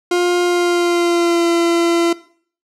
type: tone with pitch glide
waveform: 40% pulse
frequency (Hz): 353.3 to 339.7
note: F4 to F4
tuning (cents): +20 to -48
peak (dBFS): -12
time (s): 0.11-2.13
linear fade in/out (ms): 5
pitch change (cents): -68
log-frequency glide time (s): 0.43-1.47
effects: noise-tail reverb RT60 0.5 s tail -18 dB re dry + low-pass 9000 Hz 12 dB/octave